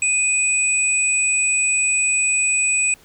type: tone pair together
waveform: sine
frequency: 2489 / 7909 Hz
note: D#7 / B8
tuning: 0 / +2 cents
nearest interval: octave + minor sixth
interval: 2002 cents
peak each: -18 / -19 dBFS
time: 0.02-2.94 s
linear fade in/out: 2 ms
effects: pink hiss -51 dBFS RMS until 3.04 s